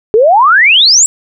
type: exponential sweep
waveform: sine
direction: up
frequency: 410.8 to 7902 Hz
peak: -3 dBFS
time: 0.14-1.06 s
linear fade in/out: 0 ms
effects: none